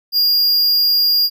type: tone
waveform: square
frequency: 4826 Hz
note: D8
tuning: 46 cents sharp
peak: -12 dBFS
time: 0.12-1.3 s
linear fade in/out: 50 ms
effects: none